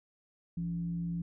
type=tone with frequency modulation; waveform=sine; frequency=170.4 Hz; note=F3; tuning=42 cents flat; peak=-32 dBFS; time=0.57-1.22 s; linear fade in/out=5 ms; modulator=114 Hz; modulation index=0.31; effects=none